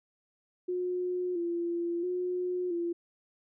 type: tone with vibrato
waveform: sine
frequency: 351.7 Hz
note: F4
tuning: 12 cents sharp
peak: -29 dBFS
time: 0.68-2.93 s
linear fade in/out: 10 ms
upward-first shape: square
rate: 0.74 Hz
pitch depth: 45 cents each way
effects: none